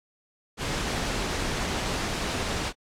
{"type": "noise", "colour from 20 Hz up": "pink", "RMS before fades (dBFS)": -29, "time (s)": [0.57, 2.73], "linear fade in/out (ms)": 50, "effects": ["low-pass 7000 Hz 12 dB/octave", "AAC 64 kbps"]}